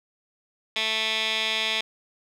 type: tone with band-pass filter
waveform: 15% pulse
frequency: 220 Hz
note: A3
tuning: in tune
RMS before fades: -26 dBFS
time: 0.76-1.81 s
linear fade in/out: 2 ms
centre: 3100 Hz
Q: 4
effects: none